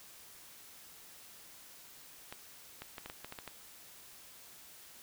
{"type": "clicks", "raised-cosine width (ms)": 0.3, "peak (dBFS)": -27, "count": 9, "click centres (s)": [2.325, 2.82, 2.982, 3.06, 3.099, 3.246, 3.324, 3.388, 3.477], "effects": ["white hiss -55 dBFS RMS until 5.02 s"]}